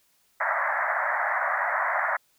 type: band-pass noise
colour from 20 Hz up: white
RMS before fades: -26 dBFS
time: 0.4-2.17 s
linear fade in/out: 10 ms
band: 580 to 2000 Hz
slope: 96 dB/octave
effects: white hiss -66 dBFS RMS until 2.38 s